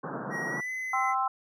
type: band-pass noise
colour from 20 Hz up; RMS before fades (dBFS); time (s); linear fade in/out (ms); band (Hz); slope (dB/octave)
pink; -36; 0.03-0.61; 10; 130 to 1600; 96
type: tone with pitch glide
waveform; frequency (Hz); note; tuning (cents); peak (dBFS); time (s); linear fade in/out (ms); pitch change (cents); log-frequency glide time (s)
triangle; 1896 to 2032; A#6 to B6; +29 to +49; -30; 0.3-1.15; 50; +120; 0.49-0.71
type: chord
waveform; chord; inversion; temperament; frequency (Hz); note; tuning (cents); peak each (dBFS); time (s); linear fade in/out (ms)
sine; C major; second; equal; 784 / 1046.5 / 1318.5; G5 / C6 / E6; 0 / 0 / 0; -29 / -29 / -30; 0.93-1.28; 5
effects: none